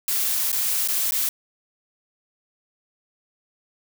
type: noise with dropouts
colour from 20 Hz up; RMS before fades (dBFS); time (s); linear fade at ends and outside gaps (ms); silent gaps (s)
blue; -23; 0.08-1.29; 1; 0.517-0.528 / 0.876-0.885 / 1.109-1.121
effects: none